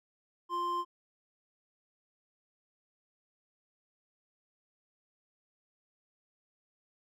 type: tone pair together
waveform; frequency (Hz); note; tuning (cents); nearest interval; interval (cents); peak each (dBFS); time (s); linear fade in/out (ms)
triangle; 349.2 / 1046.5; F4 / C6; 0 / 0; octave + perfect fifth; 1900; -39 / -29; 0.49-0.85; 50
effects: none